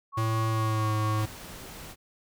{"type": "tone with tremolo", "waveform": "sine", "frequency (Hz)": 1108.7, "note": "C#6", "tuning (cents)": 0, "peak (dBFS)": -30, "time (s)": [0.12, 1.25], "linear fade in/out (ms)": 50, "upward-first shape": "sine", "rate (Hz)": 4.4, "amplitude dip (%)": 30}
{"type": "tone with pitch glide", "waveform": "square", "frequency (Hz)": [111.6, 107.67], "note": ["A2", "A2"], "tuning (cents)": [25, -37], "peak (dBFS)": -26, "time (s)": [0.17, 1.26], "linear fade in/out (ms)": 10, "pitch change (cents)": -62, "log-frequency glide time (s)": [0.49, 0.93]}
{"type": "noise", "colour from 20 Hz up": "pink", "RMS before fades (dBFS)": -43, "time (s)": [1.16, 1.96], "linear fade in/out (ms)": 50}
{"effects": []}